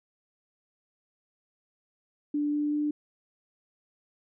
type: tone with pitch steps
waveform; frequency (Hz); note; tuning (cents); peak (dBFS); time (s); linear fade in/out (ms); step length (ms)
sine; 293.7 / 295.4 / 297.1; D4 / D4 / D4; 0 / +10 / +20; -25; 2.34-2.91; 5; 190
effects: none